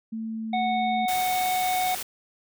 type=tone with pitch glide; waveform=sine; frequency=222.9 to 220.1 Hz; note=A3 to A3; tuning=+23 to +1 cents; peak=-29 dBFS; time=0.12-1.06 s; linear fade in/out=10 ms; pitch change=-22 cents; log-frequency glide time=0.27-0.86 s
type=harmonic tone; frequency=738 Hz; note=F#5; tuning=5 cents flat; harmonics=1 / 3 / 5; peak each=-23 / -33 / -37 dBFS; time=0.53-1.95 s; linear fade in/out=5 ms
type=noise; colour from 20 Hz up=white; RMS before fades=-33 dBFS; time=1.08-2.03 s; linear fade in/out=5 ms
effects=none